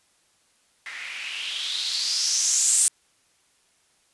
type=noise with low-pass filter sweep; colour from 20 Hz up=violet; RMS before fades=-25 dBFS; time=0.86-2.88 s; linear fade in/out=0 ms; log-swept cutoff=1900 to 8600 Hz; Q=4.5; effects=white hiss -64 dBFS RMS until 4.13 s + resampled to 24000 Hz